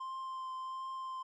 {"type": "tone with vibrato", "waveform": "triangle", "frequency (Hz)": 1046.5, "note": "C6", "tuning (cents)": 0, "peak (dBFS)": -37, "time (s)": [0, 1.23], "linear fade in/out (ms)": 10, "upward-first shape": "triangle", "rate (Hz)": 1.4, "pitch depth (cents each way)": 14, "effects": ["resampled to 22050 Hz"]}